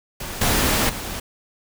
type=noise with level steps; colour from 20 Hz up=pink; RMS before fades=-31 / -19 / -30 dBFS; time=0.2-1.2 s; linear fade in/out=5 ms; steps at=0.41 / 0.89 s; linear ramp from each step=5 ms; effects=none